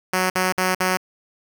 5% pulse tone bursts, 185 Hz, F#3, in tune, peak -7 dBFS, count 4, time 0.13-0.972 s, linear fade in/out 5 ms, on 170 ms, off 54 ms, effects none

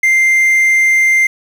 triangle tone with quantisation, 2093 Hz, C7, in tune, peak -6 dBFS, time 0.03-1.27 s, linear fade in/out 5 ms, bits 6, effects none

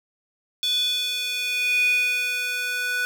square tone with high-pass filter sweep, 493.9 Hz, B4, in tune, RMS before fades -24 dBFS, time 0.63-3.05 s, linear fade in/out 0 ms, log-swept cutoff 3600 to 1700 Hz, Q 8.3, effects none

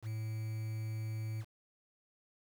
triangle tone with quantisation, 110 Hz, A2, in tune, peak -34 dBFS, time 0.02-1.45 s, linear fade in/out 50 ms, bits 9, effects none

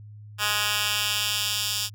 10% pulse tone with high-pass filter sweep, 208.3 Hz, G#3, 5 cents sharp, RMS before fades -26 dBFS, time 0.38-1.9 s, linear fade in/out 50 ms, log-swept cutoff 1800 to 4200 Hz, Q 1.3, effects added 105 Hz sine -41 dBFS peak until 1.94 s

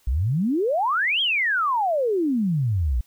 sine exponential two-way sweep, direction up then down, 55 to 3322 to 55 Hz, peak -19 dBFS, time 0.07-3.01 s, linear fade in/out 5 ms, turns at 1.21 s, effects white hiss -61 dBFS RMS until 3.06 s

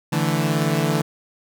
sawtooth chord, D suspended second, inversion none, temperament equal, 146.83 / 164.81 / 220 Hz, D3 / E3 / A3, 0 / 0 / 0 cents, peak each -18 / -18 / -22 dBFS, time 0.12-1.02 s, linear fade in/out 10 ms, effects none

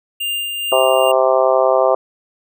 square tone with tremolo, 2800 Hz, F7, 4 cents sharp, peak -19 dBFS, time 0.2-1.12 s, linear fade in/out 10 ms, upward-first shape sine, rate 2.3 Hz, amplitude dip 35%
harmonic tone, 130.81 Hz, C3, in tune, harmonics 3 / 4 / 5 / 6 / 7 / 8 / 9, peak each -20 / -15 / -15 / -21 / -24 / -23 / -23 dBFS, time 0.72-1.95 s, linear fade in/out 2 ms
effects none

